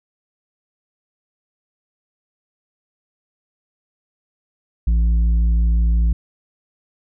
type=tone with tanh clipping; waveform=triangle; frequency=56.6 Hz; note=A1; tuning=50 cents sharp; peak=-14 dBFS; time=4.87-6.13 s; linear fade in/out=5 ms; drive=10 dB; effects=none